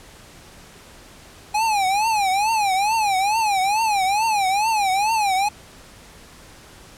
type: tone with vibrato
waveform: square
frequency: 823 Hz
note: G#5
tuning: 16 cents flat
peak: -18 dBFS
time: 1.54-5.49 s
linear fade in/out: 10 ms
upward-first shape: triangle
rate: 2.3 Hz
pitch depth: 190 cents each way
effects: pink hiss -45 dBFS RMS until 6.97 s + low-pass 11000 Hz 12 dB/octave